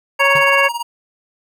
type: harmonic tone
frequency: 554.4 Hz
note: C#5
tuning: in tune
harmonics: 1 / 2 / 3 / 4 / 5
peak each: -17 / -17 / -17 / -17 / -17 dBFS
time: 0.19-0.69 s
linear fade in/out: 20 ms
type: tone with tremolo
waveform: square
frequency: 944 Hz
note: A#5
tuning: 22 cents sharp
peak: -19 dBFS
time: 0.19-0.83 s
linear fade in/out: 10 ms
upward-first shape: sine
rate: 18 Hz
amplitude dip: 80%
type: tone with exponential decay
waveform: square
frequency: 146.83 Hz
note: D3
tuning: in tune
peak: -23 dBFS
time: 0.35-0.48 s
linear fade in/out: 5 ms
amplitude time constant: 28 ms
effects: none